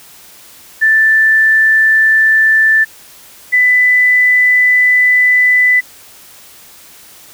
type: tone pair in turn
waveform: sine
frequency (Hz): 1765 / 1994.9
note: A6 / B6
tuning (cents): +5 / +17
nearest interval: major second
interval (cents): 212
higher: second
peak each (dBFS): -6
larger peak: neither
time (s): 0.81-2.85 / 3.52-5.81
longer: second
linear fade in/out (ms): 20
effects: white hiss -39 dBFS RMS until 7.33 s